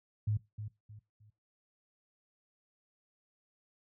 sine tone with echo, 106 Hz, G#2, 36 cents sharp, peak -28 dBFS, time 0.27-0.37 s, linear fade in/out 5 ms, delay 310 ms, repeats 3, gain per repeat -10 dB, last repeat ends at 1.3 s, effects noise-tail reverb RT60 0.2 s tail -18 dB re dry + high-pass 60 Hz 12 dB/octave

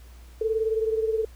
sine beating tone pair, 439.2 / 458.2 Hz, A4 / A#4, -3 / -30 cents, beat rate 19 Hz, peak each -23 / -29 dBFS, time 0.41-1.25 s, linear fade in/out 5 ms, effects added 60 Hz sine -44 dBFS peak until 1.35 s + pink hiss -56 dBFS RMS until 1.35 s

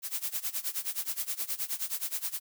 blue noise with tremolo, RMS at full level -31 dBFS, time 0.02-2.4 s, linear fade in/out 50 ms, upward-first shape sine, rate 9.5 Hz, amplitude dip 90%, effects none

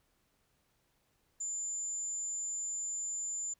sine tone, 7110 Hz, A8, 17 cents sharp, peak -34 dBFS, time 1.4-3.54 s, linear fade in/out 10 ms, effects tanh soft clip ceiling -30 dBFS + pink hiss -75 dBFS RMS until 3.59 s

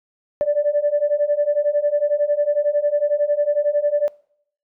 sine beating tone pair, 580 / 591 Hz, D5 / D5, -22 / +11 cents, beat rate 11 Hz, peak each -19 / -18 dBFS, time 0.41-4.08 s, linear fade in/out 0 ms, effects noise-tail reverb RT60 0.6 s tail -21 dB re dry + tanh soft clip ceiling -9 dBFS

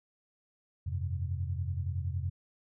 sine chord, F suspended second, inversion none, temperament equal, 87.31 / 98 / 130.81 Hz, F2 / G2 / C3, 0 / 0 / 0 cents, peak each -33 / -37 / -38 dBFS, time 0.86-2.3 s, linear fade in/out 10 ms, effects none

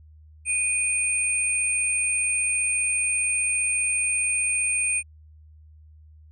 sine tone pair together, 2471 / 8806 Hz, D#7 / C#9, -13 / -13 cents, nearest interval octave + minor seventh, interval 2200 cents, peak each -24 dBFS, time 0.45-5.03 s, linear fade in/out 50 ms, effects added 77 Hz sine -47 dBFS peak until 6.31 s

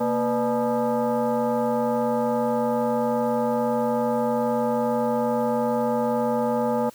sine tone with frequency modulation, 130.81 Hz, C3, in tune, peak -20 dBFS, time 0-6.9 s, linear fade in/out 10 ms, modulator 364 Hz, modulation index 2.2, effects white hiss -51 dBFS RMS until 6.94 s

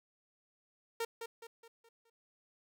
sawtooth tone with echo, 460 Hz, A#4, 23 cents flat, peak -30 dBFS, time 1-1.05 s, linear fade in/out 5 ms, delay 210 ms, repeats 5, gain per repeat -7 dB, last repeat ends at 2.1 s, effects none

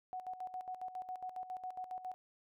sine tone with tremolo, 740 Hz, F#5, in tune, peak -39 dBFS, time 0.13-2.14 s, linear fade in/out 0 ms, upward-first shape square, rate 7.3 Hz, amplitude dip 70%, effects none

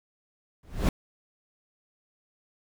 brown noise with exponential growth, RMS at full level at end -17 dBFS, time 0.63-0.89 s, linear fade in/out 2 ms, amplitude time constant 56 ms, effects none

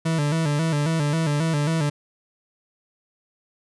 40% pulse tone with vibrato, 154.4 Hz, D#3, 13 cents flat, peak -19 dBFS, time 0.05-1.9 s, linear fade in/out 10 ms, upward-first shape square, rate 3.7 Hz, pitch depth 93 cents each way, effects resampled to 24000 Hz

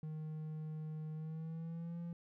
triangle tone with pitch glide, 155.56 to 170.62 Hz, D#3 to F3, 0 to -40 cents, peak -39 dBFS, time 0.03-2.13 s, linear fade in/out 2 ms, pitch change +160 cents, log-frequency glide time 1.13-1.99 s, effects none

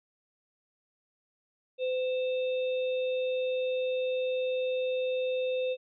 sine tone with sample-and-hold, 511 Hz, C5, 41 cents flat, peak -27 dBFS, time 1.78-5.77 s, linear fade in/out 50 ms, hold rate 3150 Hz, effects resampled to 11025 Hz

